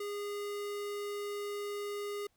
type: tone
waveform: square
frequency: 409.5 Hz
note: G#4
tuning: 24 cents flat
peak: -37 dBFS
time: 0-2.27 s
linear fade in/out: 5 ms
effects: pink hiss -75 dBFS RMS until 2.36 s